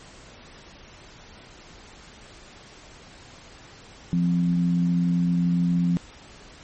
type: tone pair together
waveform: sine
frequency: 173.7 / 261.3 Hz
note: F3 / C4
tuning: -9 / -2 cents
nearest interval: perfect fifth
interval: 707 cents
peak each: -19 / -29 dBFS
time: 4.13-5.97 s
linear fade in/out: 0 ms
effects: pink hiss -47 dBFS RMS until 6.63 s + MP3 32 kbps